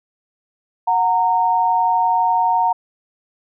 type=tone pair together; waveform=sine; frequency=734.5 / 923 Hz; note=F#5 / A#5; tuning=-13 / -17 cents; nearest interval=major third; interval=396 cents; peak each=-18 / -15 dBFS; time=0.87-2.73 s; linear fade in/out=10 ms; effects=none